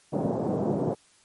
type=band-pass noise; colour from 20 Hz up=pink; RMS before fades=-27 dBFS; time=0.12-0.95 s; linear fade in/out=20 ms; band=140 to 690 Hz; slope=24 dB/octave; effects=white hiss -60 dBFS RMS until 1.24 s + MP3 48 kbps